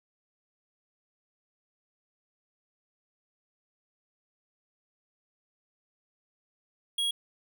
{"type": "tone", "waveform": "square", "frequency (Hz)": 3300, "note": "G#7", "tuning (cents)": -12, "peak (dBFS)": -27, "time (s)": [6.98, 7.11], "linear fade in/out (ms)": 5, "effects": []}